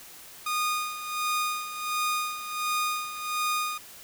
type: tone with tremolo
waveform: sawtooth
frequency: 1229 Hz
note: D#6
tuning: 22 cents flat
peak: -21 dBFS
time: 0.46-3.78 s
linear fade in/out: 5 ms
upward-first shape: sine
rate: 1.4 Hz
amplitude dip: 70%
effects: white hiss -47 dBFS RMS until 4.03 s